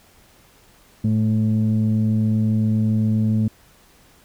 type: tone pair together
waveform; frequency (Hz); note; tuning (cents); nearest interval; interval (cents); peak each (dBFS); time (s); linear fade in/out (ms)
sine; 110 / 217.5; A2 / A3; 0 / -20; octave; 1180; -17; 1.04-3.48; 5
effects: tanh soft clip ceiling -12 dBFS + pink hiss -53 dBFS RMS until 4.24 s